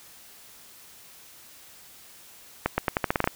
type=accelerating click train; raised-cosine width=0.5 ms; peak=-7 dBFS; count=10; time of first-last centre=2.66-3.275 s; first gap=120 ms; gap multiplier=0.85; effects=white hiss -50 dBFS RMS until 3.35 s